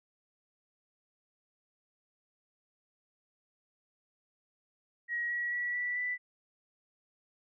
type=tone with pitch steps; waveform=sine; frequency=1900 / 1919.9 / 1939.9 / 1960.2 / 1980.7 Hz; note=A#6 / B6 / B6 / B6 / B6; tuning=+33 / -49 / -32 / -13 / +5 cents; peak=-31 dBFS; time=5.08-6.18 s; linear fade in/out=50 ms; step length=220 ms; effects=none